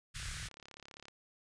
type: band-stop noise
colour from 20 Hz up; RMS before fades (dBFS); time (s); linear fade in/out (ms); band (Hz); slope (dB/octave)
pink; -42; 0.14-0.49; 20; 160 to 1300; 48
type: click train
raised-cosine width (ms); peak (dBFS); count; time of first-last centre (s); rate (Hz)
0.2; -34; 32; 0.2-1.083; 35.1
effects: resampled to 22050 Hz